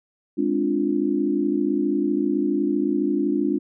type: chord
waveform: sine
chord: D half-diminished seventh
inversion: second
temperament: equal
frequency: 207.7 / 261.6 / 293.7 / 349.2 Hz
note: Ab3 / C4 / D4 / F4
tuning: 0 / 0 / 0 / 0 cents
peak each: -27 / -27 / -22 / -25 dBFS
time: 0.37-3.59 s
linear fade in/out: 20 ms
effects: none